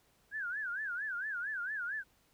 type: tone with vibrato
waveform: sine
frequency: 1568 Hz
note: G6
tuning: in tune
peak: -35 dBFS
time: 0.31-2.04 s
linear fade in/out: 50 ms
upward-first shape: sine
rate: 4.4 Hz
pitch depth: 200 cents each way
effects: pink hiss -70 dBFS RMS until 2.33 s